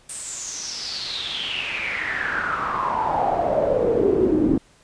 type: noise with band-pass filter sweep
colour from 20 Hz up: brown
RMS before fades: -23 dBFS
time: 0.09-4.58 s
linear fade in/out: 5 ms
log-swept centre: 8800 to 280 Hz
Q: 7.7
effects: pink hiss -55 dBFS RMS until 4.83 s + resampled to 22050 Hz